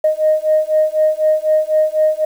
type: beating tone pair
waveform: sine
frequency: 618 / 622 Hz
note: D#5 / D#5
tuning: -12 / -1 cents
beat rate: 4 Hz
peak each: -14 dBFS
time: 0.04-2.25 s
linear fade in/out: 5 ms
effects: tanh soft clip ceiling -4 dBFS + 7-bit